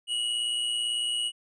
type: tone with amplitude modulation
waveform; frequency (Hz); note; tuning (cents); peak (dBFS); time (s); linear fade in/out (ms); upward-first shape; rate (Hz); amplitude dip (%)
square; 2909; F#7; -30; -25; 0.07-1.32; 50; sine; 118; 45
effects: resampled to 22050 Hz